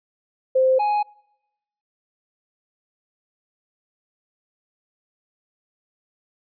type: tone pair in turn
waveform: sine / triangle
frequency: 521 / 833.8 Hz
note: C5 / G#5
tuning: -7 / +7 cents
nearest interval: minor sixth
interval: 814 cents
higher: second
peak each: -14 / -16 dBFS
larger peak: first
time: 0.55-0.79 / 0.79-1.03 s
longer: neither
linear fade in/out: 10 ms
effects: noise-tail reverb RT60 0.9 s tail -26 dB re dry + resampled to 11025 Hz